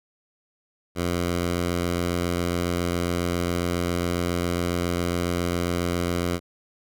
10% pulse tone, 87.31 Hz, F2, in tune, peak -15 dBFS, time 0.95-6.4 s, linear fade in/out 50 ms, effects none

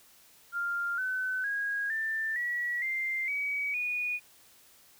sine tone with pitch steps, 1396.9 / 1514.6 / 1642.1 / 1780.4 / 1930.4 / 2093 / 2269 / 2460 Hz, F6 / F#6 / G#6 / A6 / B6 / C7 / C#7 / D#7, 0 / +40 / -20 / +20 / -40 / 0 / +40 / -20 cents, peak -29 dBFS, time 0.52-4.2 s, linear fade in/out 50 ms, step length 460 ms, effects white hiss -59 dBFS RMS until 4.99 s

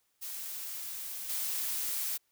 blue noise with level steps, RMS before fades -40 / -34 dBFS, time 0.21-2.18 s, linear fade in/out 20 ms, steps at 1.29 s, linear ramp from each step 5 ms, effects white hiss -75 dBFS RMS until 2.31 s

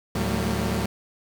sawtooth tone cluster, 74 / 110.1 / 180.7 / 196.4 / 227.6 Hz, D2 / A2 / F#3 / G3 / A#3, +14 / +2 / -41 / +4 / -41 cents, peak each -26 dBFS, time 0.15-0.86 s, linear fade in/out 5 ms, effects 7-bit

